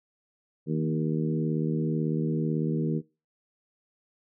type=harmonic tone with a mistuned harmonic; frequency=78.1 Hz; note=D#2; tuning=7 cents sharp; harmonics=2 / 3 / 4 / 5 / 6; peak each=-27 / -31 / -33 / -35 / -37 dBFS; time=0.66-3.02 s; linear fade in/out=50 ms; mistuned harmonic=2; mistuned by=+23 cents; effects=noise-tail reverb RT60 0.3 s tail -22 dB re dry